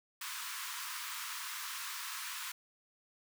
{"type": "high-pass noise", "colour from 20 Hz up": "pink", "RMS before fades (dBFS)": -42, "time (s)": [0.21, 2.52], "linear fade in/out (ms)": 5, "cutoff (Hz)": 960, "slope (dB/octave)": 96, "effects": []}